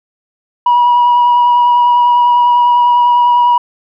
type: tone with vibrato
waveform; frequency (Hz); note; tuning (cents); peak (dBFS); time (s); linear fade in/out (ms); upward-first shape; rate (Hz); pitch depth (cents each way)
sine; 968; B5; -35; -4; 0.66-3.58; 5; triangle; 10; 18
effects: tanh soft clip ceiling -4 dBFS